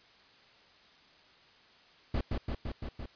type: noise with echo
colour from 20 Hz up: brown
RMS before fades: -30 dBFS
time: 2.14-2.21 s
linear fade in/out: 5 ms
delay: 170 ms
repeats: 5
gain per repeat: -2 dB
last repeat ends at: 3.06 s
effects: white hiss -60 dBFS RMS until 3.15 s + resampled to 11025 Hz